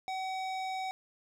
square tone with low-pass filter, 757 Hz, F#5, 39 cents sharp, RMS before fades -36 dBFS, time 0.08-0.91 s, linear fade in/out 0 ms, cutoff 5100 Hz, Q 0.91, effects 11-bit

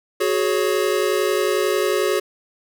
square chord, F# suspended second, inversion none, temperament equal with one note detuned, 370 / 421.1 / 554.4 Hz, F#4 / G#4 / C#5, 0 / +24 / 0 cents, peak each -22 / -22 / -25 dBFS, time 0.2-2.2 s, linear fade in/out 10 ms, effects none

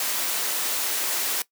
white high-pass noise, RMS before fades -26 dBFS, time 0-1.42 s, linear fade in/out 2 ms, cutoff 320 Hz, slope 12 dB/octave, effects noise-tail reverb RT60 0.1 s tail -19 dB re dry

